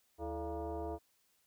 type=tone with frequency modulation; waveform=sine; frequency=179.1 Hz; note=F3; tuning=44 cents sharp; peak=-37 dBFS; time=0.18-0.99 s; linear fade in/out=50 ms; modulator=255 Hz; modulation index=2.6; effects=white hiss -74 dBFS RMS until 1.46 s